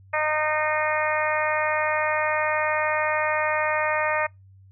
harmonic tone, 306.6 Hz, D#4, 25 cents flat, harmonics 2 / 3 / 4 / 5 / 6 / 7 / 8, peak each -26 / -28 / -29 / -33 / -28 / -31 / -32 dBFS, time 0.13-4.27 s, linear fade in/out 10 ms, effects noise-tail reverb RT60 0.2 s tail -26 dB re dry + added 96 Hz sine -48 dBFS peak until 4.71 s

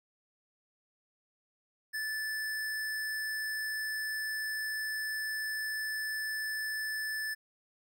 square tone, 1747 Hz, A6, 13 cents flat, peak -34 dBFS, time 1.93-7.35 s, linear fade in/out 20 ms, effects none

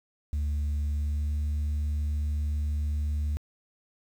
sine tone with pitch glide, 73.42 to 74.4 Hz, D2 to D2, 0 to +23 cents, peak -23 dBFS, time 0.33-3.37 s, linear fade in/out 0 ms, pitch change +23 cents, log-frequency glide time 0.91-1.4 s, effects tanh soft clip ceiling -25 dBFS + 9-bit

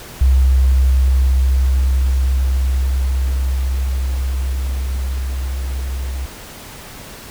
sine tone with level ramp, 65.41 Hz, C2, in tune, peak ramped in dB -8 to -20 dBFS, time 0.21-6.26 s, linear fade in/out 5 ms, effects pink hiss -35 dBFS RMS until 7.3 s

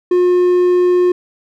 triangle tone, 358.5 Hz, F4, 45 cents sharp, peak -7 dBFS, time 0.11-1.12 s, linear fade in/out 5 ms, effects none

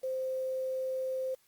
sine tone with quantisation, 521 Hz, C5, 7 cents flat, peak -31 dBFS, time 0.03-1.35 s, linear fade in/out 10 ms, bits 9, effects white hiss -68 dBFS RMS until 1.47 s + Opus 48 kbps

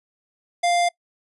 square tone, 698 Hz, F5, 1 cent flat, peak -18 dBFS, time 0.63-0.89 s, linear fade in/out 10 ms, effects noise-tail reverb RT60 0.1 s tail -22 dB re dry + resampled to 24000 Hz

